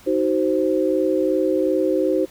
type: chord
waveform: sine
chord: C diminished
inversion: first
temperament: just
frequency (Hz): 314 / 376.7 / 523.3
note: Eb4 / Gb4 / C5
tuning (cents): +16 / +31 / 0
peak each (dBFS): -21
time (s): 0.06-2.26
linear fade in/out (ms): 20
effects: pink hiss -48 dBFS RMS until 2.3 s